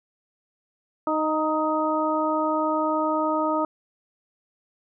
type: harmonic tone with a mistuned harmonic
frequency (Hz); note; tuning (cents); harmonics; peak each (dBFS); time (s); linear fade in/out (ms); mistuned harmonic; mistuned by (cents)
310.1; D#4; -6; 1 / 2 / 3 / 4; -26 / -26 / -27 / -27; 1.07-3.65; 2; 4; +18
effects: none